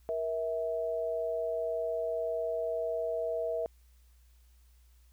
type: tone pair together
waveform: sine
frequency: 472.8 / 651 Hz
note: A#4 / E5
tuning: +24 / -22 cents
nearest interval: tritone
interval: 554 cents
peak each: -34 / -32 dBFS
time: 0.09-3.66 s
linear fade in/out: 0 ms
effects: added 60 Hz sine -58 dBFS peak until 5.12 s + white hiss -71 dBFS RMS until 5.12 s